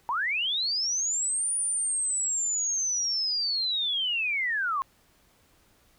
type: linear two-way sweep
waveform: sine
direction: up then down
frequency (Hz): 884 to 9560 to 1043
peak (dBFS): -25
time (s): 0.09-4.82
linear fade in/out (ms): 0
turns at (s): 1.54
effects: pink hiss -63 dBFS RMS until 5.98 s